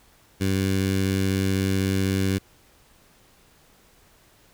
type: tone with notch filter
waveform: 15% pulse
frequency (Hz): 96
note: G2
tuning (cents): -36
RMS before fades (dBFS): -23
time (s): 0.4-2.39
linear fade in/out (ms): 20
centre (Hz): 890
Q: 0.92
effects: pink hiss -57 dBFS RMS until 4.53 s